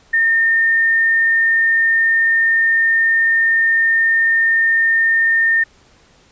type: tone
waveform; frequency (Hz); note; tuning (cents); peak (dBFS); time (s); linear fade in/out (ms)
sine; 1819; A#6; -43; -11; 0.13-5.64; 10
effects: pink hiss -51 dBFS RMS until 6.31 s + resampled to 16000 Hz